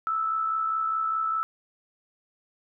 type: tone with amplitude modulation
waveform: sine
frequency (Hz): 1313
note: E6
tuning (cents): -7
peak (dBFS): -22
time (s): 0.07-1.43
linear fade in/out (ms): 0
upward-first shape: sine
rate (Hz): 64.9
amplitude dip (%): 45
effects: none